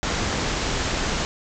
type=low-pass noise; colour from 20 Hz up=pink; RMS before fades=-25 dBFS; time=0.03-1.25 s; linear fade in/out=0 ms; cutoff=7500 Hz; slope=96 dB/octave; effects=none